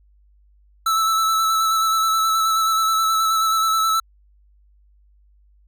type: tone with vibrato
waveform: square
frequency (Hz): 1314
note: E6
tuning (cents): -6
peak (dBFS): -17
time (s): 0.86-4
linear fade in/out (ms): 5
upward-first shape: square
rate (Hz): 9.4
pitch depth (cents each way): 15
effects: added 50 Hz sine -52 dBFS peak until 5.67 s